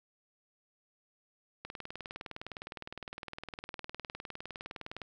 click train, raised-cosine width 0.3 ms, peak -25 dBFS, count 67, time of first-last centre 1.65-5.017 s, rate 19.6 Hz, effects none

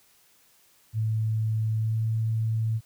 sine tone with pitch glide, 110 to 111.54 Hz, A2 to A2, 0 to +24 cents, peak -23 dBFS, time 0.93-2.81 s, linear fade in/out 50 ms, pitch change +24 cents, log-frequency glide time 1.78-1.98 s, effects white hiss -61 dBFS RMS until 2.85 s

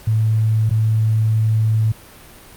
sine tone with dropouts, 110 Hz, A2, in tune, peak -13 dBFS, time 0.07-1.92 s, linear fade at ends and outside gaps 5 ms, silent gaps 0.695-0.709 s, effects pink hiss -42 dBFS RMS until 2.56 s + Opus 48 kbps

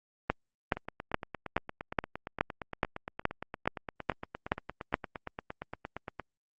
two click trains, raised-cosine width 0.5 ms, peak -10 / -22 dBFS, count 12 / 48, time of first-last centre 0.3-4.941 / 0.77-6.197 s, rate 2.37 / 8.66 Hz, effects Opus 32 kbps

